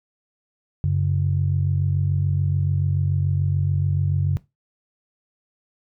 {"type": "tone pair together", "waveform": "sine", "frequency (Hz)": [94.2, 141.14], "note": ["F#2", "C#3"], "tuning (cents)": [32, 32], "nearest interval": "perfect fifth", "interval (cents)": 700, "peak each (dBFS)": -20, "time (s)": [0.84, 4.37], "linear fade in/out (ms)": 0, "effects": ["noise-tail reverb RT60 0.2 s tail -18 dB re dry", "tanh soft clip ceiling -10 dBFS"]}